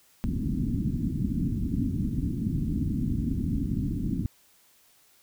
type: low-pass noise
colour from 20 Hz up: white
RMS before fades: -28 dBFS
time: 0.24-4.26 s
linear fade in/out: 0 ms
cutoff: 280 Hz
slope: 48 dB/octave
effects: white hiss -61 dBFS RMS until 5.22 s